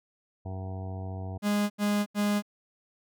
harmonic tone, 94.4 Hz, F#2, 35 cents sharp, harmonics 1 / 2 / 3 / 4 / 5 / 7 / 8 / 9 / 10, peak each -34 / -43 / -47 / -50 / -49 / -46 / -48 / -55 / -55 dBFS, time 0.45-1.38 s, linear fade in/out 10 ms
45% pulse tone bursts, 206.3 Hz, G#3, 11 cents flat, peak -24 dBFS, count 3, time 1.42-2.424 s, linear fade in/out 50 ms, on 280 ms, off 82 ms
effects none

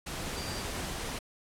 sine tone in noise, 4708 Hz, D8, 3 cents sharp, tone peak -43 dBFS, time 0.36-0.62 s, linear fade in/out 10 ms, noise pink, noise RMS -37 dBFS, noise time 0.06-1.19 s, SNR -9 dB, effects low-pass 11000 Hz 12 dB/octave + AAC 64 kbps

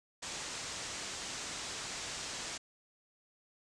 white low-pass noise, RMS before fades -42 dBFS, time 0.22-2.58 s, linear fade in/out 10 ms, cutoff 8100 Hz, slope 48 dB/octave, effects none

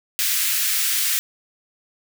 white high-pass noise, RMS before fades -21 dBFS, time 0.19-1.19 s, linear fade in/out 0 ms, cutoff 1600 Hz, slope 24 dB/octave, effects none

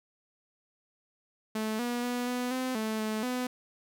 sawtooth tone with pitch steps, 217.7 / 241.7 / 244.8 / 247.6 / 257 / 218.7 / 216.8 / 250.6 Hz, A3 / B3 / B3 / B3 / C4 / A3 / A3 / B3, -18 / -37 / -15 / +5 / -31 / -10 / -25 / +25 cents, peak -26 dBFS, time 1.55-3.47 s, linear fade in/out 5 ms, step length 240 ms, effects none

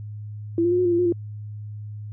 sine tone with pitch steps, 336.5 / 348 / 356.8 / 362.9 / 348.9 / 342.8 / 356.6 / 343.6 Hz, E4 / F4 / F4 / F#4 / F4 / F4 / F4 / F4, +36 / -6 / +37 / -34 / -2 / -32 / +36 / -28 cents, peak -17 dBFS, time 0.58-1.124 s, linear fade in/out 2 ms, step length 68 ms, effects added 105 Hz sine -32 dBFS peak until 2.12 s

